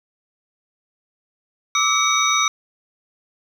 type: tone cluster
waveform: sine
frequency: 1168 / 1296 / 2270 / 3736 / 5930 Hz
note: D6 / E6 / C#7 / A#7 / F#8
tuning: -10 / -30 / +41 / +3 / +3 cents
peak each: -22 dBFS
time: 1.75-2.48 s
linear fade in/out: 2 ms
effects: 7-bit